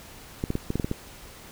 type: clicks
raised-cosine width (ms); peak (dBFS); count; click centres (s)
3; -13; 8; 0.439 / 0.504 / 0.554 / 0.704 / 0.756 / 0.798 / 0.845 / 0.914
effects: pink hiss -46 dBFS RMS until 1.51 s